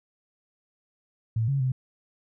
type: tone with pitch steps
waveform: sine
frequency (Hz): 112.6 / 138.3 / 129.4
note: A2 / C#3 / C3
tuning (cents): +40 / -4 / -19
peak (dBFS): -22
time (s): 1.36-1.72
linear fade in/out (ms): 5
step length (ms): 120
effects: none